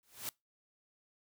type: noise with exponential growth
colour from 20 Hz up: white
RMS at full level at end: -36 dBFS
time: 0.03-0.29 s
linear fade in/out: 1 ms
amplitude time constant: 55 ms
effects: noise-tail reverb RT60 0.2 s tail -24 dB re dry